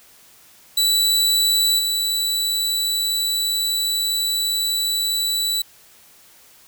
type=tone with level steps; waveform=sawtooth; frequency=3951 Hz; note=B7; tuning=in tune; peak=-12 / -16 dBFS; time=0.77-5.62 s; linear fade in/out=5 ms; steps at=1.78 s; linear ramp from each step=20 ms; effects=white hiss -50 dBFS RMS until 6.67 s